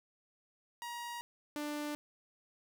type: tone pair in turn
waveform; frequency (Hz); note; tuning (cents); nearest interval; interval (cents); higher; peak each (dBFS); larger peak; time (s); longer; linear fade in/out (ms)
sawtooth; 950 / 296; A#5 / D4; +33 / +14; octave + minor sixth; 2019; first; -37 / -33; second; 0.82-1.21 / 1.56-1.95; neither; 0
effects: none